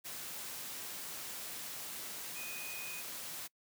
sine tone in noise, 2489 Hz, D#7, in tune, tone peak -45 dBFS, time 2.35-3.02 s, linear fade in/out 20 ms, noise white, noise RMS -44 dBFS, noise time 0.04-3.48 s, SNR -4 dB, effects noise-tail reverb RT60 0.1 s tail -25 dB re dry + high-pass 100 Hz 12 dB/octave

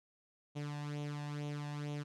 sawtooth tone with flanger, 146.7 Hz, D3, 2 cents flat, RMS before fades -41 dBFS, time 0.55-2.04 s, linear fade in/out 20 ms, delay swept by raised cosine 0.3 to 1.16 ms, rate 2.2 Hz, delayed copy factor +0.65, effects low-pass 7000 Hz 12 dB/octave

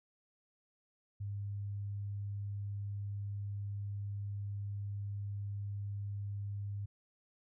sine tone, 101.1 Hz, G#2, 46 cents flat, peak -37 dBFS, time 1.2-6.86 s, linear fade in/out 10 ms, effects none

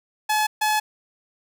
sawtooth tone bursts at uneven times, 855 Hz, A5, 50 cents flat, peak -15 dBFS, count 2, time 0.29-0.47 / 0.61-0.8 s, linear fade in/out 10 ms, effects none

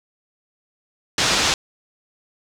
white low-pass noise, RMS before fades -19 dBFS, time 1.18-1.54 s, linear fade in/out 2 ms, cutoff 6200 Hz, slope 24 dB/octave, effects none

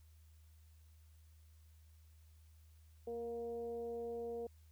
sine tone with frequency modulation, 468.2 Hz, A#4, 8 cents sharp, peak -40 dBFS, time 3.07-4.47 s, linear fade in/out 5 ms, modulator 236 Hz, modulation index 0.5, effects added 78 Hz sine -60 dBFS peak until 4.71 s + white hiss -75 dBFS RMS until 4.71 s

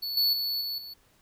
square tone with level steps, 4435 Hz, C#8, in tune, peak -31 / -22 / -28 / -31 / -40 dBFS, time 0.02-0.94 s, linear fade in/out 10 ms, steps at 0.17 / 0.33 / 0.61 / 0.78 s, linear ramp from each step 2 ms, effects pink hiss -64 dBFS RMS until 1.21 s

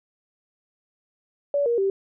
sine tone with pitch steps, 571 / 471.9 / 390 Hz, D5 / A#4 / G4, -49 / +21 / -9 cents, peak -19 dBFS, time 1.54-1.9 s, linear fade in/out 2 ms, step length 120 ms, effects none

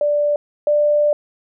sine tone pair in turn, 587.3 / 591.7 Hz, D5 / D5, 0 / +13 cents, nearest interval unison, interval 13 cents, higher second, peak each -14 / -12 dBFS, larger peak second, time 0.01-0.36 / 0.67-1.13 s, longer second, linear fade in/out 2 ms, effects none

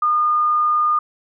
sine tone, 1218 Hz, D#6, 37 cents flat, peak -14 dBFS, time 0.02-0.99 s, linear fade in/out 5 ms, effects none

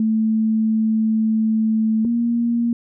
sine tone pair in turn, 220 / 235.2 Hz, A3 / A#3, 0 / +16 cents, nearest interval minor second, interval 116 cents, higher second, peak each -15 / -16 dBFS, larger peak first, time 0-2.05 / 2.05-2.73 s, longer first, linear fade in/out 2 ms, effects none

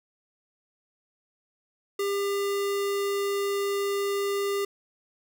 square tone, 400.3 Hz, G4, 36 cents sharp, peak -26 dBFS, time 1.99-4.65 s, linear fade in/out 5 ms, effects none

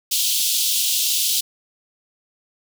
pink high-pass noise, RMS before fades -20 dBFS, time 0.11-1.41 s, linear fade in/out 10 ms, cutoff 3000 Hz, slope 48 dB/octave, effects none

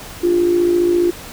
sine tone with amplitude modulation, 349.2 Hz, F4, in tune, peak -9 dBFS, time 0.23-1.11 s, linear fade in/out 10 ms, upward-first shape sine, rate 54.7 Hz, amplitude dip 55%, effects pink hiss -34 dBFS RMS until 1.32 s

